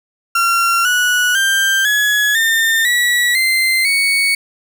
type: tone with pitch steps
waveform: 35% pulse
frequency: 1371 / 1469.4 / 1574.9 / 1687.9 / 1809 / 1938.9 / 2078 / 2227 Hz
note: F6 / F#6 / G6 / G#6 / A6 / B6 / C7 / C#7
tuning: -32 / -12 / +8 / +28 / +48 / -32 / -12 / +7 cents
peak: -10 dBFS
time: 0.35-4.35 s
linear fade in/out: 5 ms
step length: 500 ms
effects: none